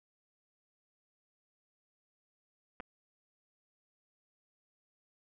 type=clicks; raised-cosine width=0.5 ms; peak=-27 / -30 dBFS; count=2; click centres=2.801 / 2.805 s; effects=none